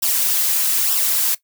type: noise with flanger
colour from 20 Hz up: blue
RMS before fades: -18 dBFS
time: 0.02-1.35 s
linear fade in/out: 10 ms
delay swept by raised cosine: 0.46 to 5.26 ms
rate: 1.1 Hz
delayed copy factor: -0.6
effects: noise-tail reverb RT60 0.1 s tail -17 dB re dry